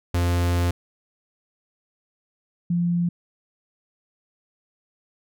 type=tone pair in turn; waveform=45% pulse / sine; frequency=87.31 / 173.16 Hz; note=F2 / F3; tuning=0 / -14 cents; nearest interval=octave; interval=1186 cents; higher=second; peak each=-19 dBFS; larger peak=neither; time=0.14-0.71 / 2.7-3.09 s; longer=first; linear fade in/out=5 ms; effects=none